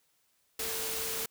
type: tone in noise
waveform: sine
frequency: 449.9 Hz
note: A4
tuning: 39 cents sharp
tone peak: -42 dBFS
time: 0.59-1.26 s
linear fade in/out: 5 ms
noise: white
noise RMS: -35 dBFS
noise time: 0.59-1.26 s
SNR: -10 dB
effects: white hiss -72 dBFS RMS until 1.3 s